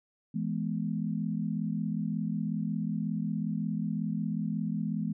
sine chord, E major, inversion none, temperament equal with one note detuned, 164.81 / 210.2 / 246.9 Hz, E3 / G#3 / B3, 0 / +21 / 0 cents, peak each -33 / -32 / -36 dBFS, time 0.34-5.13 s, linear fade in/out 10 ms, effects none

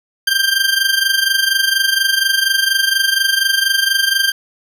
20% pulse tone with amplitude modulation, 1581 Hz, G6, 14 cents sharp, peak -5 dBFS, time 0.27-4.32 s, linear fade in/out 5 ms, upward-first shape sine, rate 24.2 Hz, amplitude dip 70%, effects none

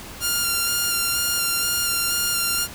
5% pulse tone with vibrato, 1396.9 Hz, F6, in tune, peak -9 dBFS, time 0.2-2.68 s, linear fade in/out 50 ms, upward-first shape square, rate 2.1 Hz, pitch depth 12 cents each way, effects pink hiss -38 dBFS RMS until 2.74 s

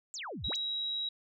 sine exponential two-way sweep, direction down then up, 7902 to 55 to 7550 Hz, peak -38 dBFS, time 0.14-0.56 s, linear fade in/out 0 ms, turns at 0.46 s
sine tone, 3852 Hz, B7, 44 cents flat, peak -32 dBFS, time 0.44-1.09 s, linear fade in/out 5 ms
effects none

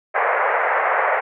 pink band-pass noise, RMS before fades -19 dBFS, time 0.14-1.21 s, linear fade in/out 20 ms, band 490 to 2100 Hz, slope 48 dB/octave, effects none

